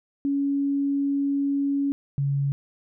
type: tone pair in turn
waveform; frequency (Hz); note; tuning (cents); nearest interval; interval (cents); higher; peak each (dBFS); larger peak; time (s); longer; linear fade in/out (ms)
sine; 280 / 140; C#4 / C#3; +18 / +18; octave; 1200; first; -21 / -21; neither; 0.25-1.92 / 2.18-2.52; first; 0
effects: none